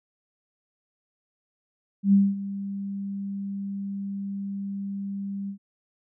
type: tone with ADSR envelope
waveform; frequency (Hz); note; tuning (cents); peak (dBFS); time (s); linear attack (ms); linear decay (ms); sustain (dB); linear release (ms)
sine; 198.1; G3; +18; -13; 2.03-5.58; 100; 220; -16; 91
effects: none